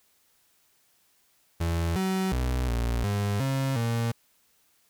35% pulse tone with pitch steps, 83.9 / 189 / 62.6 / 58.8 / 101.7 / 134.8 / 116.3 Hz, E2 / F#3 / B1 / A#1 / G#2 / C#3 / A#2, +31 / +37 / +24 / +16 / -36 / -48 / -4 cents, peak -23 dBFS, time 1.6-4.12 s, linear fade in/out 10 ms, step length 360 ms, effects white hiss -66 dBFS RMS until 4.89 s

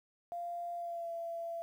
sine tone with pitch glide, 693 to 674 Hz, F5 to E5, -14 to +38 cents, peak -37 dBFS, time 0.32-1.62 s, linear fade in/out 0 ms, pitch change -48 cents, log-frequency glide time 0.76-1.11 s, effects 11-bit

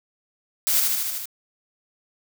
blue noise with echo, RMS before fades -21 dBFS, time 0.67-0.8 s, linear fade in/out 0 ms, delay 76 ms, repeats 6, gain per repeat -2 dB, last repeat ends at 1.256 s, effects none

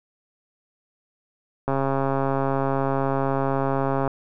click train, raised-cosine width 1 ms, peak -10 dBFS, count 327, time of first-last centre 1.68-4.077 s, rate 136 Hz, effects none

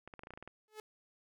clicks, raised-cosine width 0.5 ms, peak -33 dBFS, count 10, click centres 0.076 / 0.138 / 0.193 / 0.235 / 0.271 / 0.306 / 0.337 / 0.375 / 0.426 / 0.476 s
sawtooth tone with exponential growth, 429.8 Hz, A4, 41 cents flat, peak -38 dBFS, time 0.68-0.8 s, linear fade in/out 1 ms, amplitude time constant 26 ms
effects none

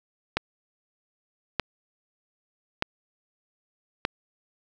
click train, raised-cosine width 0.3 ms, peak -7 dBFS, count 4, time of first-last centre 0.37-4.051 s, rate 0.815 Hz, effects none

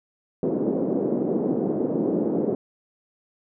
white band-pass noise, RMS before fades -24 dBFS, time 0.43-2.55 s, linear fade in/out 2 ms, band 190 to 440 Hz, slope 24 dB/octave, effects none

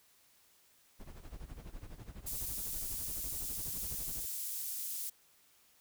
brown noise with tremolo, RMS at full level -45 dBFS, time 0.99-4.26 s, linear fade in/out 20 ms, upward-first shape sine, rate 12 Hz, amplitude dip 80%
pink high-pass noise, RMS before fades -40 dBFS, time 2.26-5.1 s, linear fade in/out 10 ms, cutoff 10000 Hz, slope 12 dB/octave
effects white hiss -67 dBFS RMS until 5.8 s

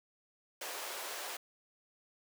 pink high-pass noise, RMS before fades -42 dBFS, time 0.61-1.37 s, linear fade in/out 5 ms, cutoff 460 Hz, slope 24 dB/octave, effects none

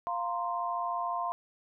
sine chord, F suspended fourth, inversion none, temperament equal, 698.5 / 932.3 / 1046.5 Hz, F5 / Bb5 / C6, 0 / 0 / 0 cents, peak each -34 / -37 / -33 dBFS, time 0.07-1.32 s, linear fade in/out 0 ms, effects none

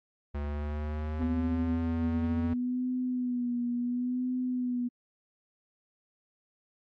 square linear sweep, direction up, 72 to 86.7 Hz, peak -32 dBFS, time 0.34-2.54 s, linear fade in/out 10 ms
sine tone with vibrato, 246.9 Hz, B3, in tune, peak -28 dBFS, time 1.19-4.89 s, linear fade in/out 20 ms, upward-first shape sine, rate 0.71 Hz, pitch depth 42 cents each way
effects low-pass 2000 Hz 12 dB/octave + AAC 64 kbps

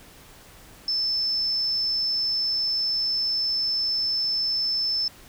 sine tone, 5274 Hz, E8, in tune, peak -22 dBFS, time 0.88-5.08 s, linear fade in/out 2 ms, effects pink hiss -49 dBFS RMS until 5.28 s

